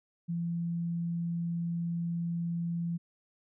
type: tone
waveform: sine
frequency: 169.8 Hz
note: F3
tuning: 48 cents flat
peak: -30 dBFS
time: 0.28-2.98 s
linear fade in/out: 20 ms
effects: none